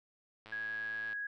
click train, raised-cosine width 0.3 ms, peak -35 dBFS, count 74, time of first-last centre 0.46-1.13 s, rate 109 Hz
sine tone, 1659 Hz, G#6, 2 cents flat, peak -36 dBFS, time 0.52-1.27 s, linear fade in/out 5 ms
effects none

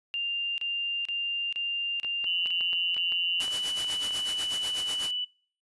sine tone bursts, 2794 Hz, F7, in tune, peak -28 dBFS, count 7, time 0.14-3.418 s, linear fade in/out 0 ms, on 440 ms, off 33 ms
clicks, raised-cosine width 0.3 ms, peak -26 dBFS, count 12, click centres 2.047 / 2.243 / 2.459 / 2.609 / 2.731 / 2.966 / 3.122 / 3.443 / 3.48 / 3.845 / 3.9 / 4.108 s
sine tone, 2969 Hz, F#7, 5 cents sharp, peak -28 dBFS, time 2.26-5.25 s, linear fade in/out 10 ms
white noise with tremolo, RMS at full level -34 dBFS, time 3.4-5.11 s, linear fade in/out 2 ms, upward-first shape sine, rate 8.1 Hz, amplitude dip 75%
effects noise-tail reverb RT60 0.5 s tail -25 dB re dry + resampled to 24000 Hz

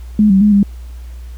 sine tone with pitch steps, 211.2 / 192.6 / 208.8 / 200.8 Hz, G#3 / G3 / G#3 / G3, +29 / -30 / +10 / +42 cents, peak -6 dBFS, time 0.19-0.63 s, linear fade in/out 2 ms, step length 110 ms, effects added 60 Hz sine -27 dBFS peak until 1.37 s + pink hiss -48 dBFS RMS until 1.37 s

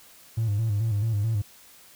triangle tone with vibrato, 107.6 Hz, A2, 38 cents flat, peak -19 dBFS, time 0.37-1.42 s, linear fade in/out 10 ms, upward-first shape square, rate 4.6 Hz, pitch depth 86 cents each way, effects tanh soft clip ceiling -18 dBFS + white hiss -52 dBFS RMS until 1.95 s

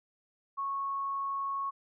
sine tone, 1102 Hz, C#6, 11 cents flat, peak -31 dBFS, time 0.57-1.71 s, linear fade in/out 20 ms, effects none

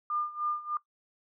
sine tone with tremolo, 1204 Hz, D6, 43 cents sharp, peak -27 dBFS, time 0.1-0.77 s, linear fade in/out 2 ms, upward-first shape sine, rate 3.3 Hz, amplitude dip 85%, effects noise-tail reverb RT60 0.1 s tail -17 dB re dry

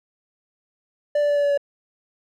triangle tone with pitch steps, 587.3 / 583.6 / 579.9 / 576.2 / 572.6 / 568.9 Hz, D5 / D5 / D5 / D5 / D5 / C#5, 0 / -11 / -22 / -33 / -44 / +45 cents, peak -15 dBFS, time 1.15-1.576 s, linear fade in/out 5 ms, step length 71 ms, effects none

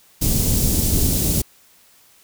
pink band-stop noise, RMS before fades -18 dBFS, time 0.21-1.42 s, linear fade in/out 10 ms, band 290 to 6600 Hz, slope 12 dB/octave, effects white hiss -53 dBFS RMS until 2.23 s

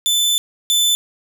sawtooth tone pair in turn, 3518 / 3518 Hz, A7 / A7, -1 / -1 cents, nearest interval unison, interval 0 cents, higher neither, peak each -11 / -10 dBFS, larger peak second, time 0.06-0.38 / 0.7-0.95 s, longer first, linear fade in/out 0 ms, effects none

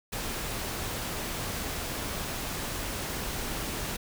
pink noise, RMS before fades -34 dBFS, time 0.12-3.97 s, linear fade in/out 10 ms, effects none

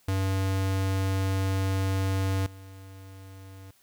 square tone with level steps, 96 Hz, G2, 36 cents flat, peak -25 / -44 dBFS, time 0.08-3.71 s, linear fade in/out 5 ms, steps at 2.46 s, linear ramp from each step 5 ms, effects white hiss -63 dBFS RMS until 3.82 s

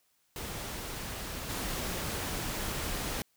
pink noise with level steps, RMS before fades -39 / -35 dBFS, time 0.36-3.22 s, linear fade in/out 0 ms, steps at 1.49 s, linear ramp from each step 10 ms, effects white hiss -72 dBFS RMS until 3.36 s

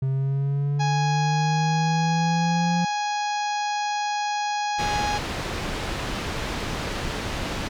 triangle linear sweep, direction up, 132.7 to 174.61 Hz, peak -19 dBFS, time 0.02-2.85 s, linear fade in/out 5 ms
harmonic tone, 830.6 Hz, G#5, in tune, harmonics 1 / 2 / 3 / 4 / 5 / 6 / 7 / 8, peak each -24 / -34 / -36 / -39 / -38 / -40 / -42 / -43 dBFS, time 0.79-5.19 s, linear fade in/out 20 ms
pink low-pass noise, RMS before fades -29 dBFS, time 4.78-7.69 s, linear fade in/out 20 ms, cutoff 4700 Hz, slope 12 dB/octave
effects none

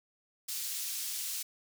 pink high-pass noise, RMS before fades -37 dBFS, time 0.48-1.43 s, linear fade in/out 10 ms, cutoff 4900 Hz, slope 12 dB/octave, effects none

